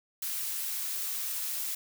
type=noise with high-pass filter sweep; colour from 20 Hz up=blue; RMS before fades=-34 dBFS; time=0.22-1.75 s; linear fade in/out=5 ms; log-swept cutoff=1100 to 660 Hz; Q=0.86; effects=none